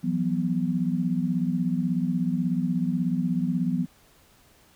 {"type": "chord", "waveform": "sine", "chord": "E suspended second", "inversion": "none", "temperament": "equal with one note detuned", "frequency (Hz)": [168.57, 185, 246.9], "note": ["E3", "F#3", "B3"], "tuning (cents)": [39, 0, 0], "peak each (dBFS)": -27, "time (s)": [0.03, 3.86], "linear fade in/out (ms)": 20, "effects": ["pink hiss -58 dBFS RMS until 4.75 s"]}